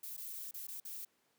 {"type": "noise with dropouts", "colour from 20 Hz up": "violet", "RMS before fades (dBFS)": -45, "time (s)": [0.03, 1.05], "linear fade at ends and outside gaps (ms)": 5, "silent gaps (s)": [[0.167, 0.176], [0.511, 0.541], [0.67, 0.683], [0.801, 0.85]], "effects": ["pink hiss -75 dBFS RMS until 1.38 s", "high-pass 200 Hz 12 dB/octave"]}